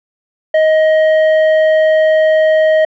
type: tone with hard clipping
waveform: triangle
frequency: 628 Hz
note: D#5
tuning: 16 cents sharp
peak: -9 dBFS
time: 0.54-2.85 s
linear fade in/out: 5 ms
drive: 12 dB
effects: low-pass 3000 Hz 12 dB/octave